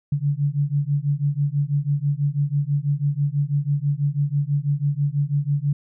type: beating tone pair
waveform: sine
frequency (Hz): 140.7 / 146.8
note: C#3 / D3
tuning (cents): +26 / 0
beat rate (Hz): 6.1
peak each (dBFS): -22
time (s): 0.12-5.73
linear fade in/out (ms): 5
effects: none